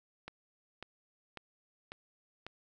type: click train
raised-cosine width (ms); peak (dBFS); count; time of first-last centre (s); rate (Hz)
0.3; -27; 5; 0.28-2.466; 1.83
effects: none